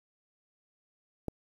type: click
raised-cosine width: 2 ms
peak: -20 dBFS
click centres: 1.283 s
effects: 9-bit